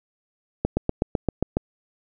slowing click train, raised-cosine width 2 ms, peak -7 dBFS, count 8, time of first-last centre 0.65-1.569 s, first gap 120 ms, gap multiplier 1.03, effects none

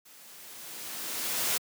white noise with level ramp, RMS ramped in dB -54 to -27 dBFS, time 0.05-1.58 s, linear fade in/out 10 ms, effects high-pass 150 Hz 12 dB/octave

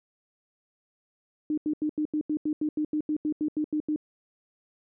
sine tone bursts, 303.8 Hz, D#4, 41 cents flat, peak -24 dBFS, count 16, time 1.5-3.961 s, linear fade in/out 2 ms, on 76 ms, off 83 ms, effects none

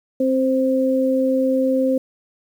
sine tone pair together, 263.7 / 523.3 Hz, C4 / C5, +14 / 0 cents, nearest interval octave, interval 1186 cents, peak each -18 dBFS, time 0.2-1.98 s, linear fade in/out 5 ms, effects 8-bit

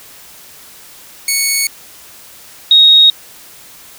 10% pulse / sine tone pair in turn, 2217 / 3754 Hz, C#7 / A#7, 0 / +11 cents, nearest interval major sixth, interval 911 cents, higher second, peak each -3 dBFS, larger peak neither, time 1.28-1.67 / 2.71-3.1 s, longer neither, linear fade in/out 2 ms, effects white hiss -38 dBFS RMS until 3.98 s

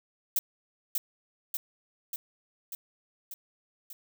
violet noise with echo, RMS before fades -26 dBFS, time 0.36-0.39 s, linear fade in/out 2 ms, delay 590 ms, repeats 6, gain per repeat -3 dB, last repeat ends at 3.93 s, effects none

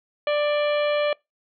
harmonic tone with a mistuned harmonic, 590 Hz, D5, 8 cents sharp, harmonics 1 / 2 / 3 / 4 / 5 / 6 / 7, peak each -20 / -31 / -34 / -32 / -36 / -38 / -42 dBFS, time 0.27-1.13 s, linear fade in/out 2 ms, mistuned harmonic 6, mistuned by -98 cents, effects noise-tail reverb RT60 0.2 s tail -25 dB re dry

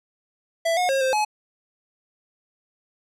square tone with pitch steps, 664 / 723 / 539 / 524 / 849 Hz, E5 / F#5 / C#5 / C5 / G#5, +12 / -40 / -49 / +2 / +38 cents, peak -20 dBFS, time 0.65-1.25 s, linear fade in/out 10 ms, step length 120 ms, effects low-pass 10000 Hz 12 dB/octave

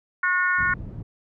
harmonic tone, 362.7 Hz, F#4, 34 cents flat, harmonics 3 / 4 / 5 / 6, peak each -27 / -21 / -25 / -33 dBFS, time 0.23-0.74 s, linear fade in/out 5 ms
white low-pass noise, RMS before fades -35 dBFS, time 0.58-1.03 s, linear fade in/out 10 ms, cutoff 130 Hz, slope 12 dB/octave
effects none

